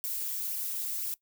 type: noise with flanger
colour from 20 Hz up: violet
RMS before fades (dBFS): -34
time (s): 0.04-1.14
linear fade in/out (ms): 0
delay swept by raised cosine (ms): 0.36 to 5.86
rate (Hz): 2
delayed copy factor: +0.7
effects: noise-tail reverb RT60 0.1 s tail -20 dB re dry